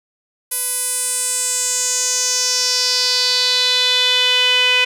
sawtooth tone with band-pass filter sweep, 500 Hz, B4, 21 cents sharp, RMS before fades -17 dBFS, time 0.51-4.85 s, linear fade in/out 10 ms, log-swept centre 11000 to 2700 Hz, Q 4.3, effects none

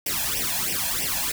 white noise with flanger, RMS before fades -26 dBFS, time 0.06-1.32 s, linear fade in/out 5 ms, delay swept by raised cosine 0.36 to 1.22 ms, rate 3.1 Hz, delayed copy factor +1, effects none

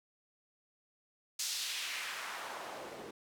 white noise with band-pass filter sweep, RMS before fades -41 dBFS, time 1.39-3.11 s, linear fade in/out 5 ms, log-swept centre 5700 to 340 Hz, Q 1.3, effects none

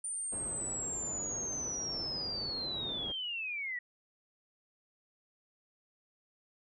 sine linear sweep, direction down, 9130 to 1902 Hz, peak -35 dBFS, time 0.04-3.79 s, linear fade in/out 5 ms
white low-pass noise, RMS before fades -46 dBFS, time 0.32-3.12 s, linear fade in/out 2 ms, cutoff 550 Hz, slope 12 dB/octave
effects none

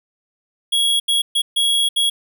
square tone bursts at uneven times, 3322 Hz, G#7, in tune, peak -15 dBFS, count 5, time 0.72-1 / 1.08-1.22 / 1.35-1.42 / 1.56-1.89 / 1.96-2.1 s, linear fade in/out 10 ms, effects none

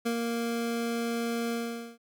25% pulse tone with ADSR envelope, 233.1 Hz, A#3, in tune, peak -22 dBFS, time 0.05-1.98 s, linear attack 15 ms, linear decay 79 ms, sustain -3 dB, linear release 460 ms, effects none

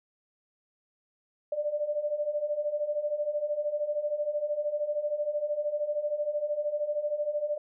sine beating tone pair, 584 / 597 Hz, D5 / D5, -10 / +28 cents, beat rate 13 Hz, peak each -33 / -29 dBFS, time 1.52-7.58 s, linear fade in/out 5 ms, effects none

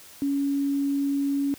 sine tone, 280 Hz, C#4, 18 cents sharp, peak -22 dBFS, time 0.22-1.54 s, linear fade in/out 0 ms, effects white hiss -48 dBFS RMS until 1.58 s + high-pass 60 Hz 12 dB/octave

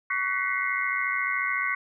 sine tone cluster, 1127 / 1500 / 1937 / 2066 / 2160 Hz, C#6 / F#6 / B6 / C7 / C#7, +28 / +23 / -34 / -22 / -45 cents, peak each -31 dBFS, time 0.1-1.75 s, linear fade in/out 5 ms, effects none

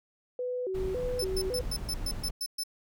sine tone with vibrato, 433.6 Hz, A4, 25 cents flat, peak -30 dBFS, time 0.39-1.61 s, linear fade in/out 2 ms, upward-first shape square, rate 1.8 Hz, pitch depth 240 cents each way
brown noise, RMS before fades -36 dBFS, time 0.74-2.31 s, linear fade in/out 10 ms
sawtooth tone bursts, 5274 Hz, E8, in tune, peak -28 dBFS, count 9, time 1.19-2.636 s, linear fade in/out 5 ms, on 54 ms, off 120 ms
effects none

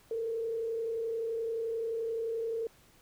sine tone with frequency modulation, 454.9 Hz, A#4, 42 cents flat, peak -31 dBFS, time 0.11-2.67 s, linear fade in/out 2 ms, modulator 31.5 Hz, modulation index 0.42, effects pink hiss -62 dBFS RMS until 3.01 s

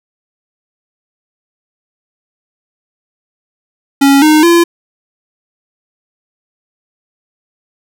square tone with pitch steps, 277.2 / 307.6 / 341.3 Hz, C#4 / D#4 / F4, 0 / -20 / -40 cents, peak -5 dBFS, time 4.01-4.64 s, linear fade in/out 10 ms, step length 210 ms, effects none

